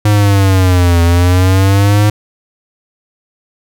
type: linear two-way sweep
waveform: square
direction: down then up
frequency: 105.7 to 84.4 to 105.7 Hz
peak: -7 dBFS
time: 0.05-2.1 s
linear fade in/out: 5 ms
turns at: 1.02 s
effects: none

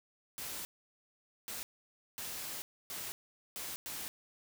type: noise bursts at uneven times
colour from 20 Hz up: white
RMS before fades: -42 dBFS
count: 6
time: 0.38-0.65 / 1.48-1.63 / 2.18-2.62 / 2.9-3.12 / 3.56-3.76 / 3.86-4.08 s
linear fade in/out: 0 ms
effects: none

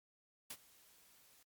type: noise with ADSR envelope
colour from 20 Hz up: white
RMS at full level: -45 dBFS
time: 0.5-1.43 s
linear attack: 6 ms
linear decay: 56 ms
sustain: -21 dB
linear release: 4 ms
effects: MP3 96 kbps

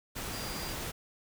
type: tone in noise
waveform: sine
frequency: 4783 Hz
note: D8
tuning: 31 cents sharp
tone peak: -44 dBFS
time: 0.32-0.74 s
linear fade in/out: 20 ms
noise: pink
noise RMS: -38 dBFS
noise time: 0.15-0.92 s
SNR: -9 dB
effects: none

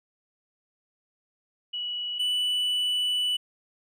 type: tone pair in turn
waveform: sine / triangle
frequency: 2937 / 2969 Hz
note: F#7 / F#7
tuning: -13 / +5 cents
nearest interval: unison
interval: 18 cents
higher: second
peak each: -29 / -22 dBFS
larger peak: second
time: 1.73-2.19 / 2.19-3.37 s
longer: second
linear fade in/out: 10 ms
effects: none

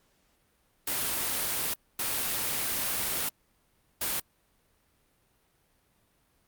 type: noise bursts at uneven times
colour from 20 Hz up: white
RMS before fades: -30 dBFS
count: 3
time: 0.87-1.74 / 1.99-3.29 / 4.01-4.2 s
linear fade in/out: 5 ms
effects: pink hiss -69 dBFS RMS until 6.47 s + Opus 48 kbps

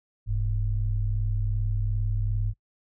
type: tone pair together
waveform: sine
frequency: 41.2 / 103.83 Hz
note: E1 / G#2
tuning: 0 / 0 cents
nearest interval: octave + major third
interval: 1600 cents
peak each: -26 / -26 dBFS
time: 0.26-2.54 s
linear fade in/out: 50 ms
effects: noise-tail reverb RT60 0.1 s tail -24 dB re dry

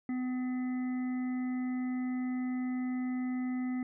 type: harmonic tone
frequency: 252.9 Hz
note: B3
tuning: 41 cents sharp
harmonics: 1 / 3 / 5 / 7 / 8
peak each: -31 / -49 / -54 / -59 / -50 dBFS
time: 0.09-3.83 s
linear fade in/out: 2 ms
effects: none

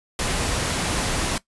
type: noise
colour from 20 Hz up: pink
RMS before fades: -24 dBFS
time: 0.19-1.38 s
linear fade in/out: 2 ms
effects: noise-tail reverb RT60 0.1 s tail -18 dB re dry + resampled to 24000 Hz

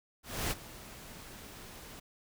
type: noise with ADSR envelope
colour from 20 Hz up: pink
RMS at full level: -32 dBFS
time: 0.23-2 s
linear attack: 280 ms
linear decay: 31 ms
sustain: -17 dB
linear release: 9 ms
effects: none

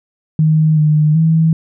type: tone with pitch steps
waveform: sine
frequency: 156.3 / 152.3 / 161.3 Hz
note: D#3 / D#3 / E3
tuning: +8 / -37 / -37 cents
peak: -8 dBFS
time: 0.39-1.53 s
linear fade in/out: 2 ms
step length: 380 ms
effects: none

